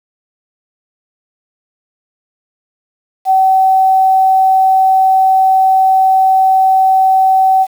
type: tone with quantisation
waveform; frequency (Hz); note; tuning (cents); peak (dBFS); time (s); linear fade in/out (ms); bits
sine; 762; G5; -49; -6; 3.25-7.67; 50; 6
effects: none